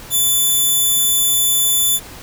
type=tone; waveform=5% pulse; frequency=3500 Hz; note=A7; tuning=10 cents flat; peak=-5 dBFS; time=0.1-2 s; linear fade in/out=50 ms; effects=pink hiss -36 dBFS RMS until 2.22 s